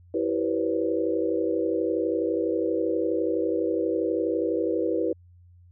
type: tone cluster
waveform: sine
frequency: 328.2 / 387.3 / 487.8 / 520 / 560 Hz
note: E4 / G4 / B4 / C5 / C#5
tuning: -8 / -21 / -21 / -11 / +18 cents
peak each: -27 / -29 / -27 / -35 / -34 dBFS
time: 0.14-5.13 s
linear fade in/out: 5 ms
effects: added 88 Hz sine -50 dBFS peak until 5.71 s